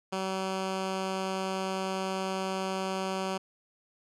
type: tone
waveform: 10% pulse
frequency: 190.1 Hz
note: F#3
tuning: 47 cents sharp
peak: -22 dBFS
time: 0.12-3.38 s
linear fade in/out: 10 ms
effects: low-pass 8000 Hz 12 dB/octave